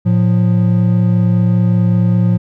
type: tone pair together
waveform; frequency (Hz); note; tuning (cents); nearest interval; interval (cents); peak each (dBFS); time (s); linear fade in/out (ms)
triangle; 112.3 / 177.44; A2 / F3; +36 / +28; minor sixth; 792; -10; 0.05-2.38; 20
effects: none